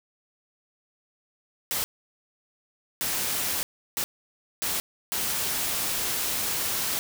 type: noise bursts at uneven times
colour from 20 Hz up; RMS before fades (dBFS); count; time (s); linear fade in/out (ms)
white; -28; 5; 1.71-1.84 / 3.01-3.63 / 3.97-4.04 / 4.62-4.8 / 5.12-6.99; 0
effects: none